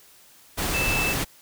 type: tone in noise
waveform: sine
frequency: 2637 Hz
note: E7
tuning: in tune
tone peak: -24 dBFS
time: 0.73-1.14 s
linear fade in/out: 20 ms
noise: pink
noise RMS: -26 dBFS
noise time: 0.57-1.25 s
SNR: -1 dB
effects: white hiss -53 dBFS RMS until 1.41 s